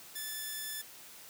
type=tone; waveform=5% pulse; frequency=1745 Hz; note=A6; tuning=15 cents flat; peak=-27 dBFS; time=0.15-0.82 s; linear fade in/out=10 ms; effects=white hiss -52 dBFS RMS until 1.29 s + high-pass 100 Hz 12 dB/octave